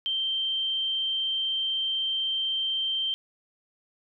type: tone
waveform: sine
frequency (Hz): 3136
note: G7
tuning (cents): 0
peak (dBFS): -25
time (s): 0.06-3.14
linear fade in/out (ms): 0
effects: none